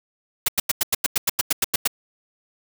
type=noise bursts; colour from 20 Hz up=white; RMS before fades=-19 dBFS; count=13; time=0.46-1.876 s; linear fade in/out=5 ms; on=24 ms; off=92 ms; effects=none